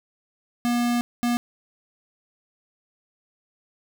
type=tone bursts at uneven times; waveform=square; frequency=240 Hz; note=B3; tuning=49 cents flat; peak=-21 dBFS; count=2; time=0.65-1.01 / 1.23-1.37 s; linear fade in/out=0 ms; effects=none